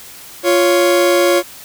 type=tone pair together; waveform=40% pulse; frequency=349.2 / 556.6 Hz; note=F4 / C#5; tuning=0 / +7 cents; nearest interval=minor sixth; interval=807 cents; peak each=-12 dBFS; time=0.43-1.43 s; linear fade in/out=50 ms; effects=white hiss -36 dBFS RMS until 1.64 s